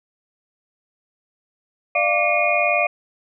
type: tone cluster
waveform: sine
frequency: 595 / 694 / 1165 / 2152 / 2451 Hz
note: D5 / F5 / D6 / C7 / D#7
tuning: +22 / -11 / -14 / +48 / -27 cents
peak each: -22 / -21 / -28 / -25 / -20 dBFS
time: 1.95-2.87 s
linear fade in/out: 5 ms
effects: none